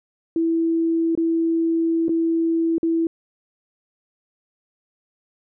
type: tone with dropouts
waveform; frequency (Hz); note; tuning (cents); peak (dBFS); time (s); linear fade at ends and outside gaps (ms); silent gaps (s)
sine; 329.6; E4; 0; -17; 0.36-3.07; 2; 1.152-1.175 / 2.083-2.092 / 2.782-2.83
effects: none